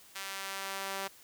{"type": "tone with high-pass filter sweep", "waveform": "sawtooth", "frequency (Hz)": 194.6, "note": "G3", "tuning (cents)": -12, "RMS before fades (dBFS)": -39, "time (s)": [0.15, 1.08], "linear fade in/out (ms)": 10, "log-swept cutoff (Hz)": [1700, 650], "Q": 0.73, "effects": ["white hiss -57 dBFS RMS until 1.23 s"]}